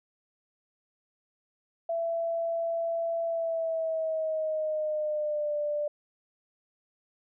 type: tone with pitch glide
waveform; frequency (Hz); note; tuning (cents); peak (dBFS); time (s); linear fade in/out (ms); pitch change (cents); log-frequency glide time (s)
sine; 668 to 591.7; E5 to D5; +23 to +13; -27; 1.89-5.88; 5; -210; 3.25-5.56
effects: none